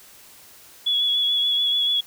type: tone with vibrato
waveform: sine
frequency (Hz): 3382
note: G#7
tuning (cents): +31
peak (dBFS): -18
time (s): 0.86-2.01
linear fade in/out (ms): 10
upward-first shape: sine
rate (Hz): 6.9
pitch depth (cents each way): 22
effects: white hiss -48 dBFS RMS until 2.06 s

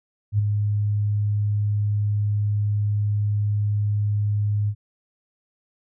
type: tone with ADSR envelope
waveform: sine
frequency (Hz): 103.83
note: G#2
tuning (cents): 0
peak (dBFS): -14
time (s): 0.32-4.75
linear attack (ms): 69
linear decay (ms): 10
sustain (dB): -5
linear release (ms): 65
effects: none

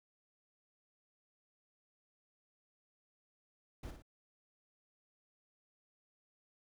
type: noise with echo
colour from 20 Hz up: brown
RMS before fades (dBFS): -45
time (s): 3.83-3.91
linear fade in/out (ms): 5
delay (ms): 56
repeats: 2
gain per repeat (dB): -6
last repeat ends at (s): 4.022
effects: none

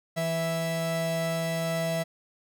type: tone pair together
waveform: 45% pulse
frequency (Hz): 164.81 / 658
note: E3 / E5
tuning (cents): 0 / -3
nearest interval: 2 octaves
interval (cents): 2397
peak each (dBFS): -30 / -29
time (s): 0.16-2.04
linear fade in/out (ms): 20
effects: none

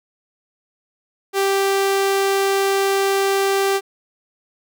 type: tone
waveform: sawtooth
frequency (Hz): 392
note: G4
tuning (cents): 0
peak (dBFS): -12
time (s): 1.33-3.81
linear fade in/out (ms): 50
effects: none

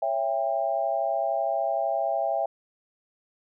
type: chord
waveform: sine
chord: C# diminished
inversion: none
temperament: just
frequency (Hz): 554.4 / 665.2 / 798.3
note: C#5 / E5 / G5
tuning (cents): 0 / +16 / +31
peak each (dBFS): -31 / -26 / -28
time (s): 0.02-2.46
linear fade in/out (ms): 5
effects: none

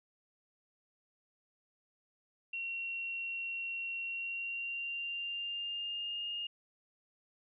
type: tone with pitch glide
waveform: sine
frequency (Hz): 2736 to 2836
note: F7 to F7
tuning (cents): -36 to +26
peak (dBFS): -36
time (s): 2.53-6.47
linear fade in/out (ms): 5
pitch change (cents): +62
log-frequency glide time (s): 4.05-6.28
effects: none

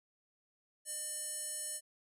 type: tone with band-pass filter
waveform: square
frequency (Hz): 602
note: D5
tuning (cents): +43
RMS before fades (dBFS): -41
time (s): 0.85-1.81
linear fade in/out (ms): 50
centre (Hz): 9200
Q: 5.1
effects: none

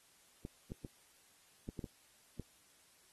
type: clicks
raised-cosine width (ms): 3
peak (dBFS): -30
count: 7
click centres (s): 0.451 / 0.719 / 0.848 / 1.689 / 1.792 / 1.842 / 2.397
effects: white hiss -67 dBFS RMS until 3.12 s + AAC 32 kbps

